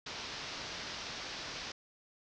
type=low-pass noise; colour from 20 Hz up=white; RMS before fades=-43 dBFS; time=0.06-1.72 s; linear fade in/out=5 ms; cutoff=5700 Hz; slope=48 dB/octave; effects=none